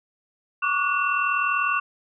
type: tone cluster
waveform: sine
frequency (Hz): 1124 / 1164 / 1460 / 2700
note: C#6 / D6 / F#6 / E7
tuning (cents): +24 / -16 / -24 / +41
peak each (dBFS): -26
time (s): 0.62-1.8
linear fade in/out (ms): 10
effects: none